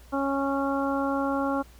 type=harmonic tone; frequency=275.6 Hz; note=C#4; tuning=10 cents flat; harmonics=1 / 2 / 3 / 4 / 5; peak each=-27 / -30 / -32 / -33 / -34 dBFS; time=0.12-1.63 s; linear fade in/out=20 ms; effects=added 60 Hz sine -49 dBFS peak until 1.79 s + pink hiss -56 dBFS RMS until 1.79 s